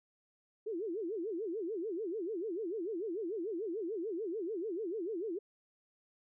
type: tone with vibrato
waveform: sine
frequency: 386.1 Hz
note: G4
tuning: 26 cents flat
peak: -35 dBFS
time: 0.66-5.39 s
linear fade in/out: 10 ms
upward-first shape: sine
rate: 6.8 Hz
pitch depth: 290 cents each way
effects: none